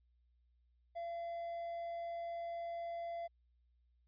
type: tone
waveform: triangle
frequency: 681 Hz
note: F5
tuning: 44 cents flat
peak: -38 dBFS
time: 0.95-3.28 s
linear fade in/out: 20 ms
effects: added 60 Hz sine -70 dBFS peak until 4.07 s + resampled to 11025 Hz